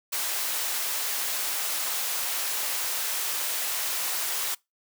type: high-pass noise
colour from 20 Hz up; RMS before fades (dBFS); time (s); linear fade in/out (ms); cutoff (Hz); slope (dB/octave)
white; -29; 0.12-4.55; 10; 540; 12
effects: noise-tail reverb RT60 0.2 s tail -24 dB re dry